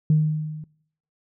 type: tone with level ramp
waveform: sine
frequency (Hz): 154.2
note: D#3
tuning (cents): -15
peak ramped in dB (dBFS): -12 to -33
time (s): 0.1-0.64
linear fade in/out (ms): 2
effects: noise-tail reverb RT60 0.7 s tail -24 dB re dry + tanh soft clip ceiling -9 dBFS